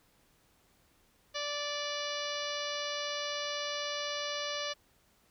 harmonic tone, 584 Hz, D5, 10 cents flat, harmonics 1 / 2 / 3 / 4 / 5 / 6 / 7 / 8 / 9 / 10, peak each -39 / -42 / -43 / -45 / -42 / -43 / -44 / -45 / -48 / -47 dBFS, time 1.34-4.74 s, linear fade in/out 20 ms, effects pink hiss -68 dBFS RMS until 5.3 s

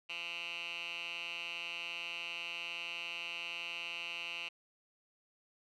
10% pulse tone with band-pass filter, 170.6 Hz, F3, 40 cents flat, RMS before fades -42 dBFS, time 0.09-4.49 s, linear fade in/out 10 ms, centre 2800 Hz, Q 6.4, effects none

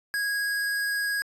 square tone with vibrato, 1649 Hz, G#6, 13 cents flat, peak -26 dBFS, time 0.14-1.22 s, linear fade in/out 0 ms, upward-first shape triangle, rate 19 Hz, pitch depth 9 cents each way, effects resampled to 32000 Hz

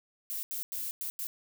violet noise bursts at uneven times, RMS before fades -36 dBFS, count 5, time 0.3-0.43 / 0.51-0.63 / 0.72-0.91 / 1.01-1.1 / 1.19-1.27 s, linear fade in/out 0 ms, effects none

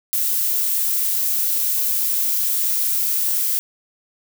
violet noise, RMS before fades -20 dBFS, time 0.13-3.59 s, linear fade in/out 0 ms, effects none

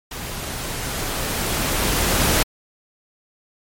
pink noise with level ramp, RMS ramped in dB -31 to -17 dBFS, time 0.11-2.43 s, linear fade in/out 5 ms, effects MP3 64 kbps

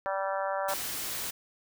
harmonic tone, 194 Hz, G3, 18 cents flat, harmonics 3 / 4 / 5 / 6 / 7 / 8 / 9, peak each -32 / -35 / -36 / -40 / -38 / -42 / -43 dBFS, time 0.06-0.74 s, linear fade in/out 0 ms
white noise, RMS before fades -35 dBFS, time 0.68-1.31 s, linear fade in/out 10 ms
effects none

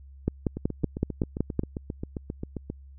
two click trains, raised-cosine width 3 ms, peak -19 / -11 dBFS, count 17 / 8, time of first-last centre 0.57-2.7 / 0.28-1.593 s, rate 7.51 / 5.33 Hz, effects added 68 Hz sine -45 dBFS peak until 2.98 s

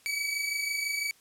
sawtooth tone pair together, 2262 / 2288 Hz, C#7 / D7, +34 / -46 cents, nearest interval unison, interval 20 cents, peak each -31 / -27 dBFS, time 0.06-1.11 s, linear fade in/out 0 ms, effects white hiss -61 dBFS RMS until 1.2 s + low-pass 12000 Hz 12 dB/octave

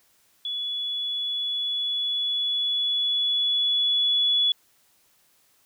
sine tone with level ramp, 3408 Hz, G#7, 44 cents sharp, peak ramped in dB -27 to -18 dBFS, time 0.45-4.52 s, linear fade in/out 2 ms, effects white hiss -63 dBFS RMS until 5.65 s

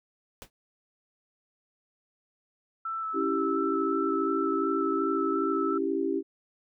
pink noise with exponential decay, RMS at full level -39 dBFS, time 0.42-0.5 s, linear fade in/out 0 ms, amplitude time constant 17 ms
sine tone with vibrato, 1318.5 Hz, E6, in tune, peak -30 dBFS, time 2.85-5.78 s, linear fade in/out 5 ms, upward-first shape square, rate 2.8 Hz, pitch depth 13 cents each way
sine chord, C# diminished, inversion none, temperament equal, 277.2 / 329.6 / 392 Hz, C#4 / E4 / G4, 0 / 0 / 0 cents, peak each -31 / -30 / -29 dBFS, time 3.13-6.23 s, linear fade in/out 50 ms
effects none

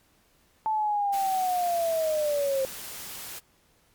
sine linear sweep, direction down, 880 to 527 Hz, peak -23 dBFS, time 0.66-2.65 s, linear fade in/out 0 ms
white noise, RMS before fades -39 dBFS, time 1.12-3.4 s, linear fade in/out 20 ms
effects pink hiss -64 dBFS RMS until 3.94 s + MP3 96 kbps

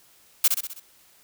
blue noise with echo, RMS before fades -17 dBFS, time 0.44-0.48 s, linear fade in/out 5 ms, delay 64 ms, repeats 5, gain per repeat -5 dB, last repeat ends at 0.8 s, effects white hiss -57 dBFS RMS until 1.23 s

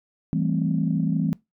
sine chord, A minor seventh, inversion second, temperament equal, 164.81 / 196 / 220 / 261.6 Hz, E3 / G3 / A3 / C4, 0 / 0 / 0 / 0 cents, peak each -23 / -27 / -28 / -27 dBFS, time 0.33-1.33 s, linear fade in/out 0 ms, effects noise-tail reverb RT60 0.2 s tail -23 dB re dry + tanh soft clip ceiling -10 dBFS

